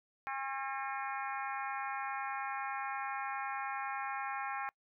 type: harmonic tone with a mistuned harmonic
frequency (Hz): 270.4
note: C#4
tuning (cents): -43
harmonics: 3 / 4 / 5 / 6 / 7 / 8 / 9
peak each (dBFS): -40 / -42 / -44 / -46 / -47 / -48 / -49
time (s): 0.27-4.69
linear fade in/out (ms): 0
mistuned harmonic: 7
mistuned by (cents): -67
effects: noise-tail reverb RT60 0.1 s tail -26 dB re dry